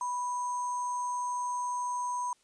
sine tone with sample-and-hold, 986 Hz, B5, 3 cents flat, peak -30 dBFS, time 0.01-2.33 s, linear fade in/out 2 ms, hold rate 7350 Hz, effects white hiss -68 dBFS RMS until 2.43 s + resampled to 22050 Hz

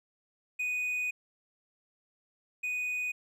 triangle tone pair in turn, 2484 / 2484 Hz, D#7 / D#7, -3 / -3 cents, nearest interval unison, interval 0 cents, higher neither, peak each -28 / -29 dBFS, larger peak first, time 0.59-1.11 / 2.63-3.12 s, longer first, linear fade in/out 10 ms, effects none

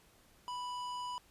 sine tone with hard clipping, 987.8 Hz, B5, in tune, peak -40 dBFS, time 0.48-1.18 s, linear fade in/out 0 ms, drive 13 dB, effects pink hiss -65 dBFS RMS until 1.3 s + resampled to 32000 Hz

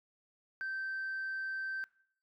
sine tone, 1555 Hz, G6, 14 cents flat, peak -34 dBFS, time 0.61-1.84 s, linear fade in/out 0 ms, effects noise-tail reverb RT60 0.6 s tail -22 dB re dry + tanh soft clip ceiling -33 dBFS

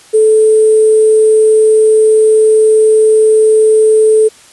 sine tone with sample-and-hold, 435.2 Hz, A4, 19 cents flat, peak -4 dBFS, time 0.13-4.29 s, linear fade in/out 20 ms, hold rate 8820 Hz, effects white hiss -40 dBFS RMS until 4.52 s + resampled to 24000 Hz

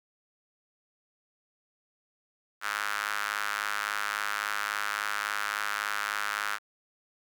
sawtooth tone with high-pass filter, 103.6 Hz, G#2, 4 cents flat, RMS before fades -32 dBFS, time 2.61-6.59 s, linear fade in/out 50 ms, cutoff 1400 Hz, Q 3.3, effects none

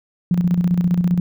sine tone with tremolo, 176.4 Hz, F3, 18 cents sharp, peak -12 dBFS, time 0.31-1.2 s, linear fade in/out 2 ms, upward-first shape square, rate 15 Hz, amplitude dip 55%, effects none

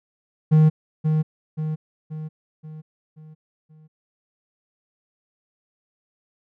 triangle tone with echo, 155.56 Hz, D#3, in tune, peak -9 dBFS, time 0.51-0.7 s, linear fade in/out 20 ms, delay 530 ms, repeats 6, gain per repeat -6 dB, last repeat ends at 3.88 s, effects none

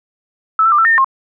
sine tone with pitch steps, 1307 / 1337 / 1190 / 1333 / 1824 / 1811 / 1068 Hz, E6 / E6 / D6 / E6 / A#6 / A6 / C6, -15 / +24 / +22 / +19 / -38 / +49 / +35 cents, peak -8 dBFS, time 0.59-1.045 s, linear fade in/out 2 ms, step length 65 ms, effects none

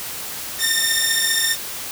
10% pulse beating tone pair, 1809 / 1824 Hz, A6 / A#6, +48 / -38 cents, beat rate 15 Hz, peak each -11 dBFS, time 0.58-1.57 s, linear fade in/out 50 ms, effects white hiss -30 dBFS RMS until 1.91 s

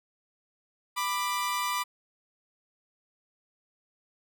sawtooth tone pair together, 988.2 / 1184 Hz, B5 / D6, +1 / +14 cents, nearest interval minor third, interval 313 cents, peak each -27 / -27 dBFS, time 0.96-1.84 s, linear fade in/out 20 ms, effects none

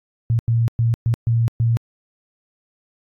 sine tone bursts at uneven times, 115.9 Hz, A#2, 10 cents flat, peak -14 dBFS, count 6, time 0.3-0.39 / 0.48-0.68 / 0.79-0.94 / 1.06-1.14 / 1.27-1.48 / 1.6-1.77 s, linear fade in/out 0 ms, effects AAC 48 kbps

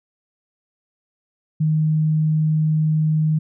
sine tone, 155.56 Hz, D#3, in tune, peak -15 dBFS, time 1.6-3.39 s, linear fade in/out 10 ms, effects none

